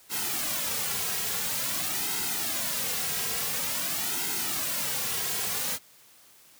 white noise with flanger, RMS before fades -30 dBFS, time 0.09-5.79 s, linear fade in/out 50 ms, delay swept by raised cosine 1.7 to 3.4 ms, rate 0.48 Hz, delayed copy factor -0.7, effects white hiss -56 dBFS RMS until 6.59 s + high-pass 60 Hz 12 dB/octave

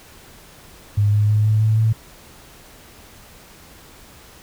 sine tone with pitch steps, 103 / 104.56 / 106.14 / 107.75 / 109.38 / 111.03 Hz, G#2 / G#2 / G#2 / A2 / A2 / A2, -14 / +12 / +38 / -36 / -10 / +16 cents, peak -13 dBFS, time 0.97-1.93 s, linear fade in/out 10 ms, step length 160 ms, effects pink hiss -45 dBFS RMS until 4.42 s

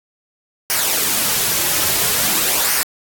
white noise with flanger, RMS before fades -17 dBFS, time 0.7-2.83 s, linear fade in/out 0 ms, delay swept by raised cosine 0.26 to 4.36 ms, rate 0.49 Hz, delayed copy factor -0.5, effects AAC 64 kbps

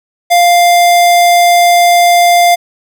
square tone, 698.5 Hz, F5, in tune, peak -5 dBFS, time 0.3-2.56 s, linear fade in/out 20 ms, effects none

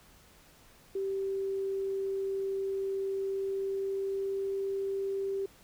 sine tone with pitch glide, 389.1 to 391.4 Hz, G4 to G4, -13 to -3 cents, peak -30 dBFS, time 0.95-5.46 s, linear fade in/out 5 ms, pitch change +10 cents, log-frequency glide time 3.16-4.61 s, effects pink hiss -59 dBFS RMS until 5.63 s

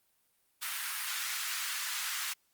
pink high-pass noise, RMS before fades -36 dBFS, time 0.61-2.34 s, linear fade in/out 20 ms, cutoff 1300 Hz, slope 24 dB/octave, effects white hiss -73 dBFS RMS until 2.53 s + Opus 32 kbps

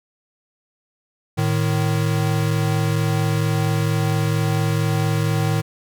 square tone pair together, 109.8 / 154.16 Hz, A2 / D#3, -3 / -16 cents, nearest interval tritone, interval 587 cents, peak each -21 dBFS, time 1.37-5.62 s, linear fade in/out 20 ms, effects none

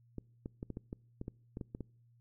clicks, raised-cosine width 3 ms, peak -28 dBFS, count 12, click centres 0.183 / 0.459 / 0.629 / 0.703 / 0.771 / 0.929 / 1.214 / 1.281 / 1.571 / 1.612 / 1.749 / 1.807 s, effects noise-tail reverb RT60 0.6 s tail -26 dB re dry + added 118 Hz sine -63 dBFS peak until 2.2 s

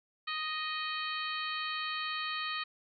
harmonic tone with a mistuned harmonic, 622.3 Hz, D#5, in tune, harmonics 2 / 3 / 4 / 5 / 6 / 7, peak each -38 / -40 / -41 / -42 / -43 / -43 dBFS, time 0.27-2.64 s, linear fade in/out 10 ms, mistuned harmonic 6, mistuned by +53 cents, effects none

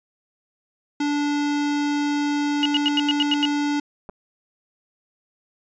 square tone, 291.1 Hz, D4, 15 cents flat, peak -21 dBFS, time 1-3.8 s, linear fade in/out 5 ms
sine tone bursts, 2883 Hz, F#7, 46 cents flat, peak -17 dBFS, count 8, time 2.63-3.453 s, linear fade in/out 0 ms, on 25 ms, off 89 ms
clicks, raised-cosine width 1 ms, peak -24 dBFS, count 2, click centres 4.091 / 4.096 s
effects resampled to 16000 Hz

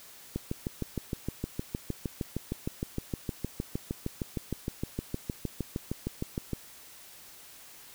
click train, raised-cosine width 3 ms, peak -18 dBFS, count 41, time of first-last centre 0.36-6.533 s, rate 6.48 Hz, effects white hiss -51 dBFS RMS until 7.94 s

